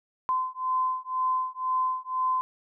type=beating tone pair; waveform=sine; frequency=1027 / 1029 Hz; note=C6 / C6; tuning=-33 / -29 cents; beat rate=2 Hz; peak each=-28 dBFS; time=0.29-2.41 s; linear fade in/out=0 ms; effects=none